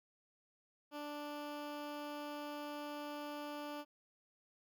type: tone with notch filter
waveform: 15% pulse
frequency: 293.7 Hz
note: D4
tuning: in tune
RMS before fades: -45 dBFS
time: 0.91-3.85 s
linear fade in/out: 50 ms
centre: 8300 Hz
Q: 0.95
effects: none